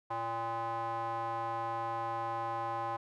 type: tone with band-pass filter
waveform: square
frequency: 114.9 Hz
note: A#2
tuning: 25 cents flat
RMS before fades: -36 dBFS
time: 0.1-2.97 s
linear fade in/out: 10 ms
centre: 920 Hz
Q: 5.6
effects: none